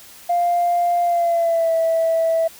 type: tone with pitch glide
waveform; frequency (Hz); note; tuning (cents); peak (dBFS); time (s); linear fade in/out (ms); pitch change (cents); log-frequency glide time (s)
sine; 698.5 to 655.5; F5 to E5; 0 to -10; -14; 0.29-2.48; 10; -110; 1.03-1.73
effects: tanh soft clip ceiling -11 dBFS + white hiss -43 dBFS RMS until 2.59 s